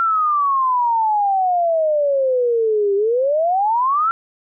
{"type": "exponential two-way sweep", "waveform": "sine", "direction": "down then up", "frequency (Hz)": [1369, 392.5, 1369], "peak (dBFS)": -14, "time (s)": [0, 4.11], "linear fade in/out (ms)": 0, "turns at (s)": 2.95, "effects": []}